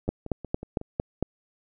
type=two click trains; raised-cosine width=2 ms; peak=-11 / -23 dBFS; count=6 / 6; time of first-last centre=0.09-1.226 / 0.08-0.997 s; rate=4.4 / 5.45 Hz; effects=none